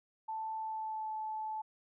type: tone with pitch glide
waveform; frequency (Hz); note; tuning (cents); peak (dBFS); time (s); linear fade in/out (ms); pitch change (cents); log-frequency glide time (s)
sine; 881 to 868.9; A5 to A5; +2 to -22; -36; 0.28-1.62; 10; -24; 0.55-1.11
effects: none